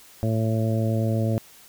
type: harmonic tone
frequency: 111.5 Hz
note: A2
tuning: 23 cents sharp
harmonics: 1 / 2 / 3 / 4 / 5 / 6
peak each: -22 / -27 / -32 / -35 / -31 / -35 dBFS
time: 0.23-1.38 s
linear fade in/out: 0 ms
effects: white hiss -50 dBFS RMS until 1.68 s